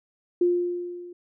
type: tone with level ramp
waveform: sine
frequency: 352.2 Hz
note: F4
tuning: 15 cents sharp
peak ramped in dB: -16 to -39 dBFS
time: 0.41-1.13 s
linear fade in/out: 5 ms
effects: none